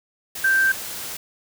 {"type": "tone in noise", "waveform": "sine", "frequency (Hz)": 1568, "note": "G6", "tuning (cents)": 0, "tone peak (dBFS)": -15, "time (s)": [0.44, 0.72], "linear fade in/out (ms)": 5, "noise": "white", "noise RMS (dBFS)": -32, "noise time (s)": [0.35, 1.17], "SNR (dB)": 14, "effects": []}